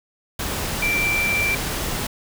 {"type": "tone in noise", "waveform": "sine", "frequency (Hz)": 2349, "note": "D7", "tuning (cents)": 0, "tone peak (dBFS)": -19, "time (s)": [0.82, 1.55], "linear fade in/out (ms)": 5, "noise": "pink", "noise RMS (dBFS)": -26, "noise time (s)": [0.39, 2.07], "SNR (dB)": 4, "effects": []}